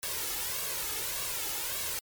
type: noise with flanger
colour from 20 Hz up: white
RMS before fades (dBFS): -34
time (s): 0.03-1.99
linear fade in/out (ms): 0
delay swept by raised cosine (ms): 1.8 to 2.35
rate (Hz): 1.7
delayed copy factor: +0.65
effects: MP3 96 kbps